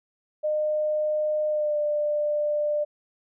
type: tone with pitch glide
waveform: sine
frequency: 609 to 595.1 Hz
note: D#5 to D5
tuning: -37 to +23 cents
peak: -22 dBFS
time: 0.43-2.85 s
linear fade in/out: 20 ms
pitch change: -40 cents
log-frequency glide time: 1.48-1.77 s
effects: none